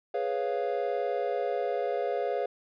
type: chord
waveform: triangle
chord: C# dominant seventh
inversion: second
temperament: equal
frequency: 415.3 / 493.9 / 554.4 / 698.5 Hz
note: G#4 / B4 / C#5 / E#5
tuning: 0 / 0 / 0 / 0 cents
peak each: -31 dBFS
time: 0.14-2.46 s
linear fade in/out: 5 ms
effects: resampled to 11025 Hz